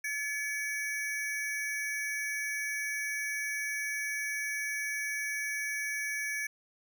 square ring-modulated tone, 1990 Hz, B6, 13 cents sharp, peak -30 dBFS, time 0.04-6.47 s, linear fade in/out 5 ms, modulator 274 Hz, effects none

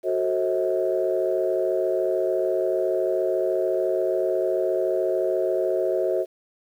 sine chord, F# diminished seventh, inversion none, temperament just, 370 / 444 / 532.8 / 639.4 Hz, F#4 / A4 / C5 / Eb5, 0 / +16 / +31 / +47 cents, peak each -24 / -29 / -26 / -25 dBFS, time 0.03-6.26 s, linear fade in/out 50 ms, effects tanh soft clip ceiling -11 dBFS + 9-bit

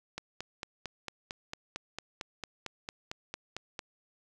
click train, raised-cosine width 0.2 ms, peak -20 dBFS, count 17, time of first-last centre 0.18-3.792 s, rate 4.43 Hz, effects none

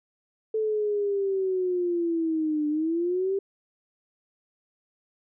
sine linear two-way sweep, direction down then up, 440 to 296.6 to 396.8 Hz, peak -23 dBFS, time 0.54-3.39 s, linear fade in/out 5 ms, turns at 2.68 s, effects none

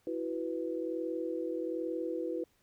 sine chord, E suspended second, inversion none, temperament just, 329.6 / 370.8 / 494.4 Hz, E4 / F#4 / B4, 0 / +4 / +2 cents, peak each -36 / -39 / -37 dBFS, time 0.07-2.44 s, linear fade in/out 2 ms, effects pink hiss -71 dBFS RMS until 2.62 s

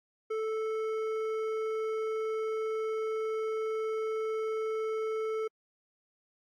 sine tone with hard clipping, 439 Hz, A4, 4 cents flat, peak -32 dBFS, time 0.3-5.48 s, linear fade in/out 10 ms, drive 9 dB, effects AAC 64 kbps

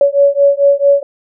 sine beating tone pair, 561 / 565.5 Hz, C#5 / C#5, +21 / +34 cents, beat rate 4.5 Hz, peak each -10 dBFS, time 0.01-1.03 s, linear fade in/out 2 ms, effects none

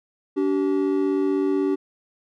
triangle tone pair together, 287.1 / 383.2 Hz, D4 / G4, -39 / -39 cents, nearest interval perfect fourth, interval 500 cents, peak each -20 dBFS, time 0.36-1.76 s, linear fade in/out 20 ms, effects none

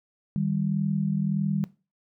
sine tone pair together, 155.56 / 197.19 Hz, D#3 / G3, 0 / +10 cents, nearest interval major third, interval 410 cents, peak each -26 dBFS, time 0.36-1.64 s, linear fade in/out 0 ms, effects noise-tail reverb RT60 0.3 s tail -18 dB re dry

